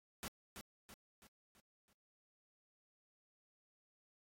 pink noise with echo, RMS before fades -45 dBFS, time 0.23-0.28 s, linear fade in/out 0 ms, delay 330 ms, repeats 5, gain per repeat -6 dB, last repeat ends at 1.93 s, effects AAC 48 kbps

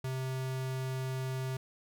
square tone, 130.81 Hz, C3, in tune, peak -34 dBFS, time 0.04-1.57 s, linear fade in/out 5 ms, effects none

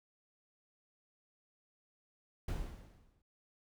brown noise with exponential decay, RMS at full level -35 dBFS, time 2.48-3.22 s, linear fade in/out 5 ms, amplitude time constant 160 ms, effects none

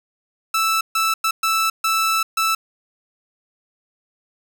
sawtooth tone bursts at uneven times, 1318.5 Hz, E6, in tune, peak -13 dBFS, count 6, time 0.54-0.81 / 0.95-1.14 / 1.24-1.31 / 1.43-1.7 / 1.84-2.23 / 2.37-2.55 s, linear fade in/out 5 ms, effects none

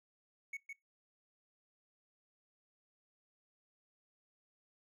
triangle tone with echo, 2217 Hz, C#7, in tune, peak -38 dBFS, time 0.53-0.57 s, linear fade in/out 5 ms, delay 160 ms, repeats 1, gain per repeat -4 dB, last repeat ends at 0.73 s, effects noise-tail reverb RT60 0.2 s tail -23 dB re dry

